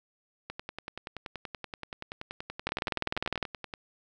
two click trains, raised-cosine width 0.3 ms, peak -21 / -12 dBFS, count 35 / 16, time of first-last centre 0.5-3.738 / 2.67-3.428 s, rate 10.5 / 19.8 Hz, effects none

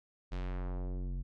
square tone with low-pass filter sweep, 45.52 Hz, F#1, 28 cents flat, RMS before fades -37 dBFS, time 0.31-1.23 s, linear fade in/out 20 ms, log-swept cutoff 4800 to 150 Hz, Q 0.96, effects none

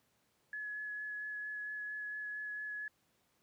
sine tone with vibrato, 1697 Hz, G#6, 37 cents sharp, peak -39 dBFS, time 0.53-2.88 s, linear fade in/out 2 ms, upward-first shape sine, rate 4.4 Hz, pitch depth 11 cents each way, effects pink hiss -75 dBFS RMS until 3.42 s + high-pass 100 Hz 12 dB/octave

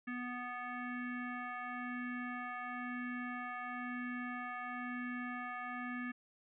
sine tone with frequency modulation, 740 Hz, F#5, in tune, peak -39 dBFS, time 0.07-6.12 s, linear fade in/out 10 ms, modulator 493 Hz, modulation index 2.8, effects none

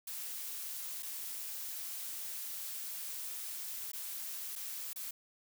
blue noise with dropouts, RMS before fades -42 dBFS, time 0.07-5.11 s, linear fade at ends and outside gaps 5 ms, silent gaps 1.025-1.029 / 3.918-3.932 / 4.555-4.559 / 4.932-4.959 s, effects none

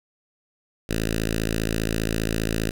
5% pulse tone with notch filter, 55 Hz, A1, in tune, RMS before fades -25 dBFS, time 0.89-2.71 s, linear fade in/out 5 ms, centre 830 Hz, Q 0.66, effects none

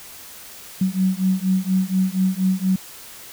sine beating tone pair, 185.8 / 190 Hz, F#3 / F#3, +7 / +46 cents, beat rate 4.2 Hz, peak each -20 dBFS, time 0.81-2.76 s, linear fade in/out 5 ms, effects white hiss -40 dBFS RMS until 3.32 s

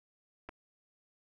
clicks, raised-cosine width 0.5 ms, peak -30 dBFS, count 2, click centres 0.489 / 0.492 s, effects none

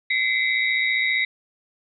sine tone cluster, 2044 / 2159 / 2309 / 3793 Hz, C7 / C#7 / D7 / A#7, -41 / -46 / -30 / +29 cents, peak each -21 / -26 / -29 / -28 dBFS, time 0.1-1.25 s, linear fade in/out 5 ms, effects none

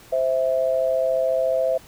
sine tone pair together, 521.8 / 656 Hz, C5 / E5, -5 / -9 cents, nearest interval major third, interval 396 cents, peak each -21 dBFS, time 0.12-1.78 s, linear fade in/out 10 ms, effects pink hiss -48 dBFS RMS until 1.87 s

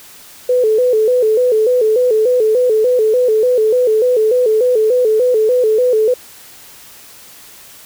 sine tone with vibrato, 466.2 Hz, A#4, in tune, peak -9 dBFS, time 0.49-6.14 s, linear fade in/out 5 ms, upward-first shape square, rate 3.4 Hz, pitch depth 120 cents each way, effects white hiss -39 dBFS RMS until 7.85 s

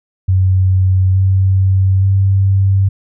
sine tone with pitch steps, 93.7 / 95.39 / 97.12 Hz, F#2 / G2 / G2, +22 / -47 / -16 cents, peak -8 dBFS, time 0.28-2.89 s, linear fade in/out 10 ms, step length 870 ms, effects none

